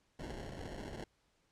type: noise with sample-and-hold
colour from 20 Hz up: pink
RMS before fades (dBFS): -45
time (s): 0.19-1.04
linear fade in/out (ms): 2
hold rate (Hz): 1225
effects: pink hiss -75 dBFS RMS until 1.51 s + low-pass 8000 Hz 12 dB/octave